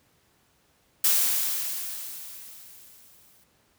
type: noise with exponential decay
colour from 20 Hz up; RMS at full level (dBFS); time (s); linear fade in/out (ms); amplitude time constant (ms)
blue; -20; 1.04-3.44; 5; 520
effects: pink hiss -65 dBFS RMS until 3.78 s + high-pass 60 Hz 12 dB/octave